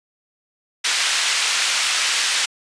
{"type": "band-pass noise", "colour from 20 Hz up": "pink", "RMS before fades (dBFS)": -20, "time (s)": [0.84, 2.46], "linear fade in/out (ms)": 10, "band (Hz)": [1900, 7600], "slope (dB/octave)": 12, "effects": ["resampled to 22050 Hz"]}